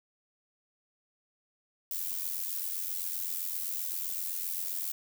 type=noise with amplitude modulation; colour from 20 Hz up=violet; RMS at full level=-32 dBFS; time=1.91-4.92 s; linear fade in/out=2 ms; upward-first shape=sine; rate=87.7 Hz; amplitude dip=65%; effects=none